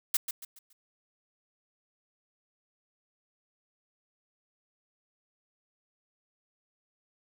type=noise with echo; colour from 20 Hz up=blue; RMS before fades=-25 dBFS; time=0.14-0.17 s; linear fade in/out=5 ms; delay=140 ms; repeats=4; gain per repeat=-9 dB; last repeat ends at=0.73 s; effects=none